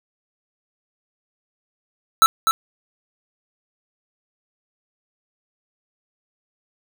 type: tone with echo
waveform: square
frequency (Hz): 1319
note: E6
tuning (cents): +1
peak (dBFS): -9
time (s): 2.22-2.26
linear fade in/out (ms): 0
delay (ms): 250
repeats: 1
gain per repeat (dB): -6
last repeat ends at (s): 2.51
effects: none